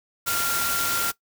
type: tone in noise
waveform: sine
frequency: 1386 Hz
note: F6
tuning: 14 cents flat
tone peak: -26 dBFS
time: 0.26-1.12 s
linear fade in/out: 20 ms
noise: white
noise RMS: -26 dBFS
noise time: 0.26-1.12 s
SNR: -3 dB
effects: noise-tail reverb RT60 0.1 s tail -18 dB re dry